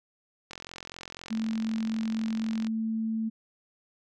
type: click train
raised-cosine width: 0.2 ms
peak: -23 dBFS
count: 96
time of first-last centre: 0.51-2.669 s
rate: 44 Hz
type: tone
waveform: sine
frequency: 222.3 Hz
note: A3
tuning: 18 cents sharp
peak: -27 dBFS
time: 1.3-3.3 s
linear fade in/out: 20 ms
effects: none